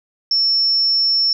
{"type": "tone", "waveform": "sine", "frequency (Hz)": 5400, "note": "E8", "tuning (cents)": 41, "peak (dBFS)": -13, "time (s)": [0.31, 1.33], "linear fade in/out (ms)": 2, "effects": []}